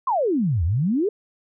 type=exponential two-way sweep; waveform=sine; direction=down then up; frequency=1108.7 to 76.3 to 445.2 Hz; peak=-18 dBFS; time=0.07-1.09 s; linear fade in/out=5 ms; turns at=0.64 s; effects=none